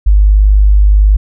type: tone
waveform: sine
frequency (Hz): 50.7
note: G#1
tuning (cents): -41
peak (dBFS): -3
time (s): 0.06-1.17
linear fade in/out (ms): 10
effects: none